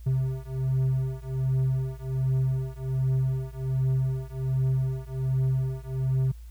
triangle beating tone pair, 130.81 / 132.11 Hz, C3 / C3, 0 / +17 cents, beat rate 1.3 Hz, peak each -25 / -25 dBFS, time 0.06-6.32 s, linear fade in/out 10 ms, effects added 57 Hz sine -40 dBFS peak until 6.5 s + white hiss -62 dBFS RMS until 6.5 s

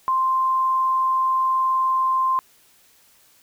sine tone, 1046.5 Hz, C6, in tune, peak -17 dBFS, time 0.08-2.39 s, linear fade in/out 0 ms, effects white hiss -56 dBFS RMS until 3.42 s

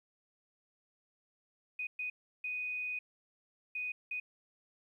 sine tone bursts at uneven times, 2489 Hz, D#7, in tune, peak -35 dBFS, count 5, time 1.79-1.87 / 1.99-2.1 / 2.44-2.99 / 3.75-3.92 / 4.11-4.2 s, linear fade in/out 5 ms, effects 12-bit

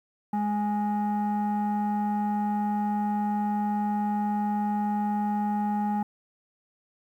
sine tone pair together, 208.2 / 830.6 Hz, G#3 / G#5, +5 / 0 cents, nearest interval 2 octaves, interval 2395 cents, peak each -24 / -26 dBFS, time 0.33-6.03 s, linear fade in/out 5 ms, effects tanh soft clip ceiling -21 dBFS + 10-bit

